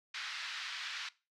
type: band-pass noise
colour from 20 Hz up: pink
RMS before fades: -42 dBFS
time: 0.14-1.09 s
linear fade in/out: 5 ms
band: 1400 to 4900 Hz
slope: 24 dB/octave
effects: noise-tail reverb RT60 0.3 s tail -20 dB re dry